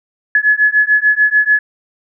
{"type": "beating tone pair", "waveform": "sine", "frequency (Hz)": [1700, 1706.8], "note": ["G#6", "G#6"], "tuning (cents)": [40, 47], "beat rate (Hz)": 6.8, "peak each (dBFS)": -12, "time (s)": [0.35, 1.59], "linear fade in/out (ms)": 2, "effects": []}